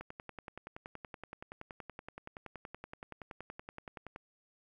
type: click train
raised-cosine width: 0.5 ms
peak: -29 dBFS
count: 45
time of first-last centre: 0.01-4.161 s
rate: 10.6 Hz
effects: 11-bit